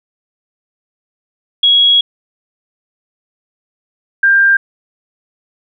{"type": "tone pair in turn", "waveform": "sine", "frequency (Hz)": [3322, 1592.4], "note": ["G#7", "G6"], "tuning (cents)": [0, 27], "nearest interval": "octave + minor second", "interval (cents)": 1273, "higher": "first", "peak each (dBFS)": -6, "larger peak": "neither", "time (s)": [[1.63, 2.01], [4.23, 4.57]], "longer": "first", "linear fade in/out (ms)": 5, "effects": []}